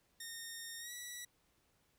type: tone with pitch glide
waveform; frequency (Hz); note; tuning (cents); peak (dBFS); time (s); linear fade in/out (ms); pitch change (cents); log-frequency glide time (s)
10% pulse; 1840 to 1947.2; A#6 to B6; -23 to -25; -36; 0.2-1.25; 5; +98; 0.79-0.93
effects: pink hiss -75 dBFS RMS until 1.98 s